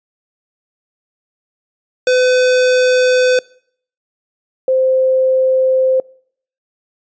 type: tone pair in turn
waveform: square / sine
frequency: 505 / 521 Hz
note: B4 / C5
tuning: +39 / -7 cents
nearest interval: minor second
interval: 54 cents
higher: second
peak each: -10 dBFS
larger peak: neither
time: 2.07-3.39 / 4.68-6 s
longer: neither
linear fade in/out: 2 ms
effects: noise-tail reverb RT60 0.6 s tail -25 dB re dry + resampled to 16000 Hz